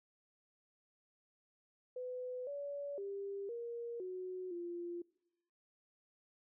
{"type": "tone with pitch steps", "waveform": "sine", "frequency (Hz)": [502, 570, 397.5, 470.4, 368.6, 346.7], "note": ["B4", "C#5", "G4", "A#4", "F#4", "F4"], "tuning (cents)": [28, 48, 24, 16, -7, -13], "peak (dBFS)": -40, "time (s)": [1.96, 5.02], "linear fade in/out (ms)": 5, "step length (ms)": 510, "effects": ["noise-tail reverb RT60 0.9 s tail -23 dB re dry"]}